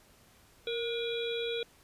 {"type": "harmonic tone with a mistuned harmonic", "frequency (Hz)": 480.7, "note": "B4", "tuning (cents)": -47, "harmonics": [1, 3, 5, 7, 8], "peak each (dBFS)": [-33, -46, -42, -39, -42], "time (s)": [0.67, 1.63], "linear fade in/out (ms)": 2, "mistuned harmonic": 1, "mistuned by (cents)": -54, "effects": ["pink hiss -61 dBFS RMS until 1.83 s", "resampled to 32000 Hz"]}